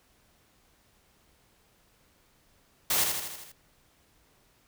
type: noise with echo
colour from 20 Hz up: white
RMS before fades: -26 dBFS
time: 2.9-3.04 s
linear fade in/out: 5 ms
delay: 80 ms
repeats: 6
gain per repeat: -4 dB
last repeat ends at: 3.52 s
effects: pink hiss -65 dBFS RMS until 4.67 s